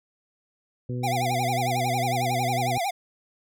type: harmonic tone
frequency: 124 Hz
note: B2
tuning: 7 cents sharp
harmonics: 1 / 2 / 3 / 4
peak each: -28 / -34 / -38 / -40 dBFS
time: 0.89-2.78 s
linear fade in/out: 5 ms
type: tone with vibrato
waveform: square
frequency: 739 Hz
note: F#5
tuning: 2 cents flat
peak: -25 dBFS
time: 1.03-2.91 s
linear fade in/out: 10 ms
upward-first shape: sine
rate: 11 Hz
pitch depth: 170 cents each way
effects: none